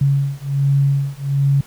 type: beating tone pair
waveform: sine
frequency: 138.59 / 139.89 Hz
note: C#3 / C#3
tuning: 0 / +16 cents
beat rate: 1.3 Hz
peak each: -17 dBFS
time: 0.01-1.61 s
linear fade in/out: 5 ms
effects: pink hiss -45 dBFS RMS until 1.66 s